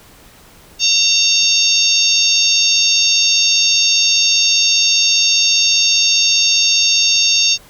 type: harmonic tone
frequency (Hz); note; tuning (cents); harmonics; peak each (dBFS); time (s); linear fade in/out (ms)
915; A#5; -32; 3 / 4 / 5 / 6 / 7; -17 / -17 / -17 / -17 / -17; 0.79-7.58; 50
effects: pink hiss -44 dBFS RMS until 7.69 s